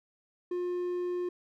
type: tone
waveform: triangle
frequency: 356.1 Hz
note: F4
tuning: 34 cents sharp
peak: -28 dBFS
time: 0.51-1.29 s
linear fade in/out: 5 ms
effects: none